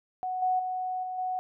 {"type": "tone with level steps", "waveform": "sine", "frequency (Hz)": 740, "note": "F#5", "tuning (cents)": 0, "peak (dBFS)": [-29, -23, -29, -32, -28], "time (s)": [0.23, 1.39], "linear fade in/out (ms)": 0, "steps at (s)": [0.42, 0.59, 1.03, 1.18], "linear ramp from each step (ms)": 5, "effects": []}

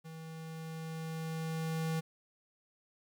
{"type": "tone with level ramp", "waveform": "square", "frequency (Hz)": 161.1, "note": "E3", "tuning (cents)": -39, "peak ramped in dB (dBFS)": [-46, -32], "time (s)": [0.04, 2.01], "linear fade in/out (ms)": 20, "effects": ["12-bit"]}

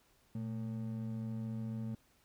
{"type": "ring-modulated tone", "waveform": "triangle", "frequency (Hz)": 169.5, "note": "E3", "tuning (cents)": 49, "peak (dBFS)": -32, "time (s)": [0.35, 1.95], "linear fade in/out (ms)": 2, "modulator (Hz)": 52, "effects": ["pink hiss -70 dBFS RMS until 2.24 s"]}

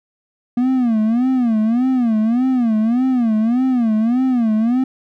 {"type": "tone with vibrato", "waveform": "triangle", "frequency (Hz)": 237.3, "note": "A#3", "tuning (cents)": 31, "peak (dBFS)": -11, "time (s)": [0.57, 4.84], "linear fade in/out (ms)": 5, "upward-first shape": "sine", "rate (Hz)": 1.7, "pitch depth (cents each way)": 170, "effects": []}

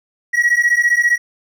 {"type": "beating tone pair", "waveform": "triangle", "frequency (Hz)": [1908, 1923], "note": ["A#6", "B6"], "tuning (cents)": [40, -47], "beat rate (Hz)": 15, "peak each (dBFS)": -12, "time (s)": [0.33, 1.18], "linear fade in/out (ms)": 20, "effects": ["tanh soft clip ceiling -5 dBFS"]}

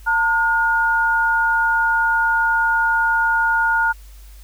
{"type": "tone pair together", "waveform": "sine", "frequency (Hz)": [905, 1433.1], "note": ["A5", "F6"], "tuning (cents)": [48, 44], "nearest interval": "minor sixth", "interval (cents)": 796, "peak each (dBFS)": [-19, -16], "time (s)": [0.06, 3.93], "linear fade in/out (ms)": 20, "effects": ["added 50 Hz sine -38 dBFS peak until 4.43 s", "white hiss -51 dBFS RMS until 4.43 s"]}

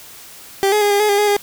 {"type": "tone with pitch steps", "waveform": "30% pulse", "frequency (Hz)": [392.1, 421.2, 410.7, 404.9, 422.6, 404.5, 416.4, 408.1], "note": ["G4", "G#4", "G#4", "G#4", "G#4", "G#4", "G#4", "G#4"], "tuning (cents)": [0, 24, -19, -44, 30, -46, 5, -30], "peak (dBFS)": -10, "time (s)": [0.63, 1.366], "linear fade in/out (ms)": 0, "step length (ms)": 92, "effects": ["white hiss -39 dBFS RMS until 1.42 s"]}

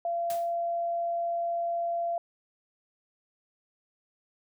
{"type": "tone", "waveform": "sine", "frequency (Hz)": 684, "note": "F5", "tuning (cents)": -36, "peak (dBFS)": -27, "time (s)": [0.05, 2.18], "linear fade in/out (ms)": 2}
{"type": "noise with exponential decay", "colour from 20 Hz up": "white", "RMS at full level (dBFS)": -38, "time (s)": [0.3, 0.55], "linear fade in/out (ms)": 1, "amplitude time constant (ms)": 54}
{"effects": []}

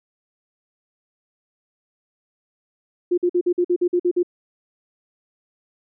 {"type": "tone bursts", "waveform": "sine", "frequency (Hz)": 354, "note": "F4", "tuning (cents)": 23, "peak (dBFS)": -15, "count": 10, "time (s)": [3.11, 4.231], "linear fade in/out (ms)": 10, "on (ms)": 68, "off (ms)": 49, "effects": []}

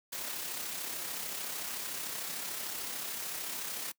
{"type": "noise with amplitude modulation", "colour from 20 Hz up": "white", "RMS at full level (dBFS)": -37, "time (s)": [0.12, 3.92], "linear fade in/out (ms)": 10, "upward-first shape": "sine", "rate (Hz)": 33.5, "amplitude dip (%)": 35, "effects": ["noise-tail reverb RT60 0.1 s tail -23 dB re dry", "high-pass 150 Hz 12 dB/octave"]}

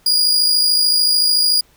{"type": "tone with amplitude modulation", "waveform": "40% pulse", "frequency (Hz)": 4868, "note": "D#8", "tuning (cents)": -39, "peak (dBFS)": -9, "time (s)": [0.06, 1.61], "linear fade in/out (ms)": 5, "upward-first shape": "sine", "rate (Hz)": 53.6, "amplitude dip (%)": 40, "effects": ["pink hiss -54 dBFS RMS until 1.76 s"]}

